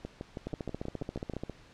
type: two click trains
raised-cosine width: 2 ms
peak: -24 / -22 dBFS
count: 10 / 15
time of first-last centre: 0.05-1.497 / 0.47-1.436 s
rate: 6.22 / 14.5 Hz
effects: pink hiss -57 dBFS RMS until 1.73 s + low-pass 5000 Hz 12 dB/octave